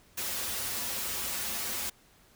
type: noise with comb filter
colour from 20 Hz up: white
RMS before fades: -34 dBFS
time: 0.17-1.9 s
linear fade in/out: 10 ms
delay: 6.6 ms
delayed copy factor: -0.85
effects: pink hiss -61 dBFS RMS until 2.35 s